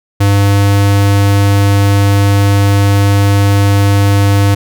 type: tone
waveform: square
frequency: 100.2 Hz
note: G2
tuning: 38 cents sharp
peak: -7 dBFS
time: 0.2-4.55 s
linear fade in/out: 10 ms
effects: none